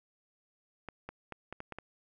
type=clicks; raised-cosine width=0.5 ms; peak=-26 dBFS; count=7; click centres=0.887 / 1.09 / 1.323 / 1.526 / 1.604 / 1.723 / 1.786 s; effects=none